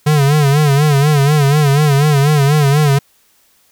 square tone with vibrato, 145 Hz, D3, 22 cents flat, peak -9 dBFS, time 0.06-2.99 s, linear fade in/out 10 ms, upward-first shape sine, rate 4.1 Hz, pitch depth 98 cents each way, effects white hiss -54 dBFS RMS until 3.71 s

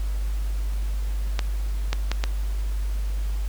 clicks, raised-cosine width 0.2 ms, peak -8 dBFS, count 4, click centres 1.392 / 1.93 / 2.116 / 2.239 s, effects added 50 Hz sine -23 dBFS peak until 3.48 s + pink hiss -45 dBFS RMS until 3.48 s

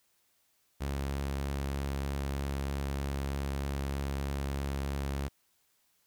sawtooth tone with vibrato, 69.3 Hz, C#2, in tune, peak -28 dBFS, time 0.8-5.29 s, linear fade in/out 20 ms, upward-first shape sine, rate 3.2 Hz, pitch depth 9 cents each way, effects white hiss -72 dBFS RMS until 6.06 s

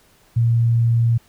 sine tone, 116.54 Hz, A#2, in tune, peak -13 dBFS, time 0.36-1.18 s, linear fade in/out 10 ms, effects pink hiss -55 dBFS RMS until 1.28 s

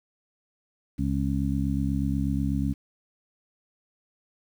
harmonic tone, 68.2 Hz, C#2, 28 cents flat, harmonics 1 / 2 / 3 / 4, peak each -29 / -29 / -29 / -29 dBFS, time 0.98-2.74 s, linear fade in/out 20 ms, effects 9-bit

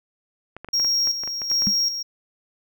clicks, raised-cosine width 0.5 ms, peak -21 dBFS, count 12, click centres 0.566 / 0.646 / 0.687 / 0.798 / 0.847 / 1.073 / 1.236 / 1.276 / 1.418 / 1.515 / 1.621 / 1.67 s
triangle tone with tremolo, 5588 Hz, F8, in tune, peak -17 dBFS, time 0.73-2.03 s, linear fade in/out 10 ms, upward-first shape square, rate 1.3 Hz, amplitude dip 60%
sine tone with exponential decay, 202.4 Hz, G#3, 44 cents flat, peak -17 dBFS, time 1.67-1.75 s, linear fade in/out 0 ms, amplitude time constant 16 ms
effects none

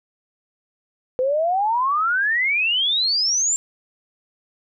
sine exponential sweep, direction up, 497.9 to 7459 Hz, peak -17 dBFS, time 1.19-3.56 s, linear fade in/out 0 ms, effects none

